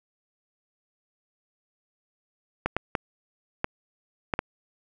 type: clicks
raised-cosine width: 0.5 ms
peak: -9 dBFS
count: 6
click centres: 2.66 / 2.766 / 2.952 / 3.644 / 4.338 / 4.391 s
effects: none